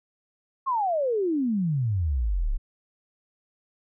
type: exponential sweep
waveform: sine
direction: down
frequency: 1108.7 to 30.3 Hz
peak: -22 dBFS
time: 0.66-2.58 s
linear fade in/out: 20 ms
effects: none